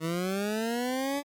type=linear sweep; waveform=20% pulse; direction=up; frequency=158.2 to 288.7 Hz; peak=-23 dBFS; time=0-1.23 s; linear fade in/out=50 ms; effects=MP3 96 kbps